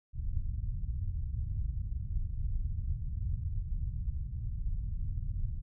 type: low-pass noise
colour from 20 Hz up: pink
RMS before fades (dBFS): -34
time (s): 0.13-5.62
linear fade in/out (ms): 50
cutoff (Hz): 110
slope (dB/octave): 24
effects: none